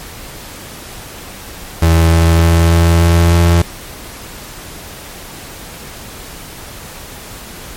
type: tone with pitch steps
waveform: 35% pulse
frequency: 82.41 / 82.94 / 83.46 / 84 / 84.53 / 85.07 Hz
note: E2 / E2 / E2 / E2 / E2 / F2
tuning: 0 / +11 / +22 / +33 / +44 / -45 cents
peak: -5 dBFS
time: 1.82-3.62 s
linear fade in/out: 5 ms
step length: 300 ms
effects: pink hiss -31 dBFS RMS until 7.76 s + MP3 64 kbps